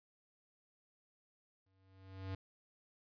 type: tone with exponential growth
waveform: square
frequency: 95.4 Hz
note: G2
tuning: 47 cents flat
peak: -39 dBFS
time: 1.66-2.35 s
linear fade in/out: 5 ms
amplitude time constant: 150 ms
effects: resampled to 11025 Hz